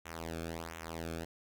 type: tone with flanger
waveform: sawtooth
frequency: 82.41 Hz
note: E2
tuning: in tune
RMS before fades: -42 dBFS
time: 0.05-1.25 s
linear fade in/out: 10 ms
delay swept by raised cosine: 0.21 to 1.04 ms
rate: 1.4 Hz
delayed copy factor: -0.85
effects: none